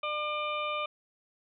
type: harmonic tone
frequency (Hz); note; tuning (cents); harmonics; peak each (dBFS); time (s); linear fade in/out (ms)
600; D5; +37; 1 / 2 / 4 / 5 / 6; -36 / -33 / -37 / -42 / -43; 0.03-0.86; 5
effects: none